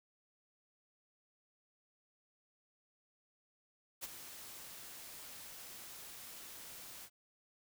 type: noise with ADSR envelope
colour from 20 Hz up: white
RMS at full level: -41 dBFS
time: 4.01-7.1 s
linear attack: 31 ms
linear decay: 24 ms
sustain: -10 dB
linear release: 59 ms
effects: none